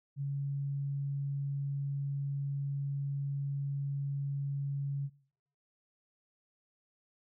sine tone, 140 Hz, C#3, 18 cents sharp, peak -32 dBFS, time 0.16-5.1 s, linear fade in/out 50 ms, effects noise-tail reverb RT60 0.7 s tail -23 dB re dry

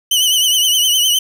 sawtooth tone with vibrato, 3000 Hz, F#7, 23 cents sharp, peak -8 dBFS, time 0.11-1.19 s, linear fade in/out 5 ms, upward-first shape triangle, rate 9.7 Hz, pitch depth 81 cents each way, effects none

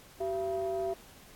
triangle ring-modulated tone, 146.83 Hz, D3, in tune, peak -25 dBFS, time 0.2-0.94 s, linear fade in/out 10 ms, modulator 530 Hz, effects pink hiss -55 dBFS RMS until 1.35 s + AAC 64 kbps

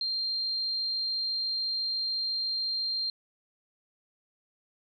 sine tone, 4182 Hz, C8, 2 cents flat, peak -28 dBFS, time 0.01-3.1 s, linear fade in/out 2 ms, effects none

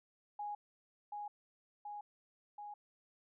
sine tone with echo, 828 Hz, G#5, 5 cents flat, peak -39 dBFS, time 0.39-0.55 s, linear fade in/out 5 ms, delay 730 ms, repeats 3, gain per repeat -2 dB, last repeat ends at 2.74 s, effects none

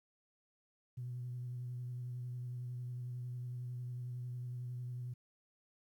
sine tone with vibrato, 123.47 Hz, B2, in tune, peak -39 dBFS, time 0.97-5.14 s, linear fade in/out 10 ms, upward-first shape triangle, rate 11 Hz, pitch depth 23 cents each way, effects tanh soft clip ceiling -35 dBFS + 12-bit

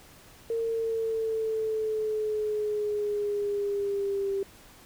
sine linear sweep, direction down, 458.3 to 392 Hz, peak -26 dBFS, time 0.5-4.43 s, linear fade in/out 2 ms, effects pink hiss -53 dBFS RMS until 4.85 s

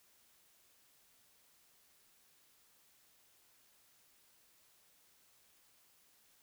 silence, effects white hiss -69 dBFS RMS until 6.42 s

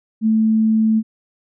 sine tone, 220 Hz, A3, in tune, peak -12 dBFS, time 0.21-1.03 s, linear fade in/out 50 ms, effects none

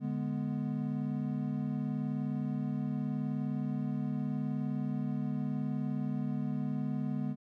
triangle chord, G# diminished, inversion second, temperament equal, 146.83 / 207.7 / 246.9 Hz, D3 / G#3 / B3, 0 / 0 / 0 cents, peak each -34 dBFS, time 0-7.36 s, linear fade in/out 50 ms, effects none

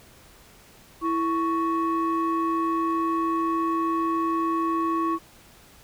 sine tone pair together, 330 / 1111.7 Hz, E4 / C#6, +2 / +5 cents, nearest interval octave + major sixth, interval 2103 cents, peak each -23 dBFS, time 1.01-5.19 s, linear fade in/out 50 ms, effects tanh soft clip ceiling -18 dBFS + pink hiss -52 dBFS RMS until 5.83 s

